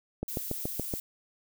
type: click train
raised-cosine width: 2 ms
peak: -18 dBFS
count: 6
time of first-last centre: 0.23-0.938 s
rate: 7.06 Hz
type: noise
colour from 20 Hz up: violet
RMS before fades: -37 dBFS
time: 0.28-1 s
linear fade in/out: 2 ms
effects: none